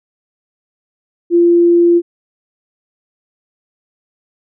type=tone; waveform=sine; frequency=344.3 Hz; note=F4; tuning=25 cents flat; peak=-6 dBFS; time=1.3-2.02 s; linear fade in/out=50 ms; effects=none